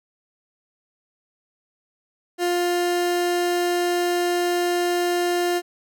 30% pulse tone, 351.7 Hz, F4, 12 cents sharp, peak -17 dBFS, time 2.38-5.62 s, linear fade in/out 50 ms, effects none

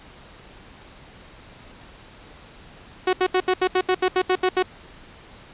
sawtooth tone bursts, 369.3 Hz, F#4, 3 cents flat, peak -13 dBFS, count 12, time 3.07-4.627 s, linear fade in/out 5 ms, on 61 ms, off 75 ms, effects pink hiss -46 dBFS RMS until 5.53 s + resampled to 8000 Hz

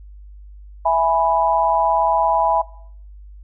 sine chord, E major, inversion none, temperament equal, 659.3 / 830.6 / 987.8 Hz, E5 / G#5 / B5, 0 / 0 / 0 cents, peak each -18 dBFS, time 0.85-2.62 s, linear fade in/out 10 ms, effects noise-tail reverb RT60 0.6 s tail -20 dB re dry + added 50 Hz sine -37 dBFS peak until 3.43 s

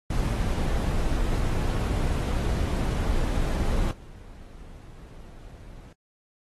brown noise with level steps, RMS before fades -25 / -44 dBFS, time 0.1-5.93 s, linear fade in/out 5 ms, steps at 3.91 s, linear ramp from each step 2 ms, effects AAC 32 kbps

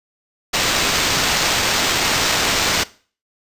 white noise with sample-and-hold, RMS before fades -18 dBFS, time 0.53-2.84 s, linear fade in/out 10 ms, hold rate 11025 Hz, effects noise-tail reverb RT60 0.4 s tail -19 dB re dry + resampled to 32000 Hz

